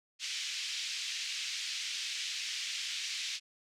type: band-pass noise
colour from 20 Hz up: pink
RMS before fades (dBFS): -38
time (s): 0.19-3.4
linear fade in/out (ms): 50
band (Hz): 2400 to 6300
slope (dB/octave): 24
effects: none